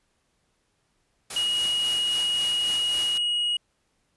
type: noise with tremolo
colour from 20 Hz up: white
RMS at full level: -33 dBFS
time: 1.3-3.18 s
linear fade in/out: 5 ms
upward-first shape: sine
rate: 3.7 Hz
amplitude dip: 40%
type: tone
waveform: triangle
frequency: 2893 Hz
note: F#7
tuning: 40 cents flat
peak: -21 dBFS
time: 1.36-3.57 s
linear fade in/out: 5 ms
effects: pink hiss -71 dBFS RMS until 4.16 s + resampled to 24000 Hz